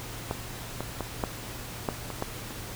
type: clicks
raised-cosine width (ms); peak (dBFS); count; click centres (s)
1; -15 / -17 / -16 / -12 / -12 / -21 / -14 / -25; 8; 0.311 / 0.806 / 1.007 / 1.238 / 1.888 / 2.103 / 2.224 / 2.507
effects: added 116 Hz sine -44 dBFS peak until 2.75 s + pink hiss -40 dBFS RMS until 2.75 s